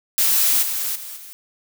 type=noise with level steps; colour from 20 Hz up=blue; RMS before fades=-17 / -24 / -34 / -39 dBFS; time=0.18-1.33 s; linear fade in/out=0 ms; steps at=0.62 / 0.95 / 1.16 s; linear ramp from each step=10 ms; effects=none